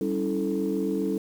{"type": "tone cluster", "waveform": "sine", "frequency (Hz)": [194.8, 279.2, 326.8, 438.9], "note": ["G3", "C#4", "E4", "A4"], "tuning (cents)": [-11, 13, -15, -4], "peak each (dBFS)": -29, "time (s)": [0.01, 1.18], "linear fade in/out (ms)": 2, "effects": ["tanh soft clip ceiling -16 dBFS", "8-bit"]}